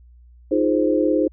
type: chord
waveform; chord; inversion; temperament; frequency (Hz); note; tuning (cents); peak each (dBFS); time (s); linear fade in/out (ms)
sine; F minor seventh; third; equal; 311.1 / 349.2 / 415.3 / 523.3; Eb4 / F4 / Ab4 / C5; 0 / 0 / 0 / 0; -19 / -23 / -23 / -21; 0.51-1.28; 10
effects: added 60 Hz sine -45 dBFS peak until 1.32 s